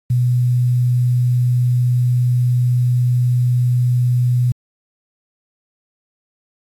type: tone with quantisation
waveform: sine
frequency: 123.47 Hz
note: B2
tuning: in tune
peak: -12 dBFS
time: 0.1-4.52 s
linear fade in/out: 5 ms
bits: 7
effects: AAC 64 kbps